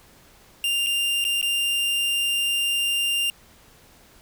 45% pulse tone with dropouts, 2794 Hz, F7, in tune, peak -21 dBFS, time 0.64-3.3 s, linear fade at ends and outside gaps 1 ms, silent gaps 0.863-0.868 / 1.242-1.25 / 1.414-1.427 s, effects pink hiss -53 dBFS RMS until 4.21 s

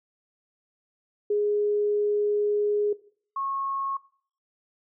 sine tone pair in turn, 415.1 / 1092.3 Hz, G#4 / C#6, -1 / -26 cents, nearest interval octave + perfect fourth, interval 1675 cents, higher second, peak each -21 / -27 dBFS, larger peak first, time 1.3-2.93 / 3.36-3.97 s, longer first, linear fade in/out 5 ms, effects noise-tail reverb RT60 0.5 s tail -18 dB re dry

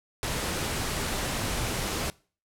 pink noise, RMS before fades -30 dBFS, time 0.23-2.1 s, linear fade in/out 0 ms, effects noise-tail reverb RT60 0.4 s tail -23 dB re dry + low-pass 12000 Hz 12 dB/octave

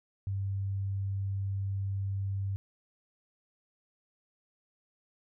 sine tone, 98 Hz, G2, in tune, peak -30 dBFS, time 0.27-2.56 s, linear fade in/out 0 ms, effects none

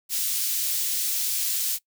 white high-pass noise, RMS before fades -26 dBFS, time 0.09-1.79 s, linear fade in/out 50 ms, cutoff 3700 Hz, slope 12 dB/octave, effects noise-tail reverb RT60 0.1 s tail -21 dB re dry

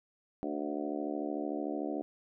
harmonic tone with a mistuned harmonic, 73.42 Hz, D2, in tune, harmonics 3 / 4 / 5 / 6 / 7 / 8 / 9 / 10, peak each -43 / -36 / -40 / -45 / -45 / -45 / -43 / -45 dBFS, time 0.43-2.02 s, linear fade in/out 0 ms, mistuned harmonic 7, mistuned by +19 cents, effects none

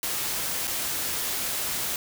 white noise with dropouts, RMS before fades -29 dBFS, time 0.03-1.96 s, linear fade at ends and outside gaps 1 ms, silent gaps 0.672-0.677 s, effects none

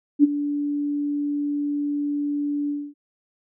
sine tone with ADSR envelope, 290 Hz, D4, 22 cents flat, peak -8 dBFS, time 0.19-2.94 s, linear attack 46 ms, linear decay 23 ms, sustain -14 dB, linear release 250 ms, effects none

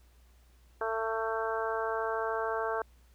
harmonic tone, 223.3 Hz, A3, 26 cents sharp, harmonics 2 / 3 / 4 / 5 / 6 / 7, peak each -34 / -36 / -37 / -38 / -39 / -39 dBFS, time 0.81-2.82 s, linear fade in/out 2 ms, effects added 60 Hz sine -58 dBFS peak until 3.14 s + pink hiss -68 dBFS RMS until 3.14 s

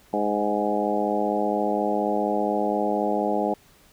harmonic tone with a mistuned harmonic, 104.2 Hz, G#2, 6 cents sharp, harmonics 2 / 3 / 4 / 5 / 6 / 7 / 8, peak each -29 / -29 / -29 / -29 / -29 / -29 / -29 dBFS, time 0.13-3.54 s, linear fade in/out 5 ms, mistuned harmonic 7, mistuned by +22 cents, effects pink hiss -56 dBFS RMS until 3.92 s

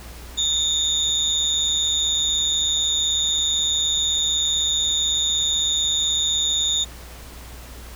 sine tone cluster, 3561 / 3717 / 6940 Hz, A7 / A#7 / A8, +20 / -6 / -25 cents, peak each -23 dBFS, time 0.37-6.85 s, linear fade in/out 20 ms, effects added 60 Hz sine -38 dBFS peak until 7.95 s + pink hiss -42 dBFS RMS until 7.95 s

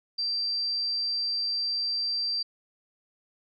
sine tone, 4699 Hz, D8, in tune, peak -26 dBFS, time 0.18-2.43 s, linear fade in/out 10 ms, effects none

